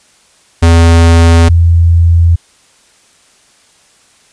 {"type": "tone pair in turn", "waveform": ["square", "sine"], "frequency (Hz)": [83.6, 84.47], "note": ["E2", "E2"], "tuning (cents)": [25, 43], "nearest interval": "unison", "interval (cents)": 18, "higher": "second", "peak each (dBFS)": -3, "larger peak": "neither", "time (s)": [[0.62, 1.49], [1.49, 2.36]], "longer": "neither", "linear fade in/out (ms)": 10, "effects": ["white hiss -47 dBFS RMS until 4.32 s", "resampled to 22050 Hz"]}